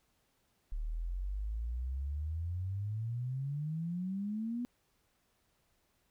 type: exponential sweep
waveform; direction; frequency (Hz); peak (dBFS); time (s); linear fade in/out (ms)
sine; up; 36.44 to 246.9; -34; 0.72-4.65; 0
effects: pink hiss -75 dBFS RMS until 6.1 s